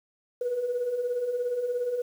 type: beating tone pair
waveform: sine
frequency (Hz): 474.4 / 491.4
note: A#4 / B4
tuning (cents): +30 / -9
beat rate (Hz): 17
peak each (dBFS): -34 / -26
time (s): 0.41-2.02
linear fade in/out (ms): 5
effects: tanh soft clip ceiling -20 dBFS + 9-bit